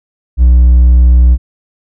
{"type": "tone with hard clipping", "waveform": "sine", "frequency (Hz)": 61.74, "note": "B1", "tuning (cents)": 0, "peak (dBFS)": -3, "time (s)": [0.37, 1.38], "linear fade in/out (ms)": 50, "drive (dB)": 2, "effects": []}